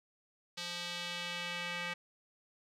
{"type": "tone with band-pass filter sweep", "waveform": "square", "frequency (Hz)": 174.61, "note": "F3", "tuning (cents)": 0, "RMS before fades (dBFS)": -40, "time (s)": [0.57, 1.94], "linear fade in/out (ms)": 10, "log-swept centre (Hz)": [4100, 2300], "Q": 1.7, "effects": []}